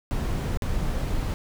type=noise with dropouts; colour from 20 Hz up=brown; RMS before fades=-26 dBFS; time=0.11-1.34 s; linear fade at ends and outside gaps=0 ms; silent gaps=0.573-0.622 s; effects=none